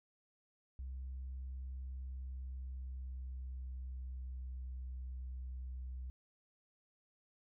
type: tone with pitch glide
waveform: sine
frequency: 65.1 to 63.61 Hz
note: C2 to C2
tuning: -8 to -48 cents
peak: -40 dBFS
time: 0.79-6.1 s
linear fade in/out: 0 ms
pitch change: -40 cents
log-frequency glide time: 1.9-4.73 s
effects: tanh soft clip ceiling -39 dBFS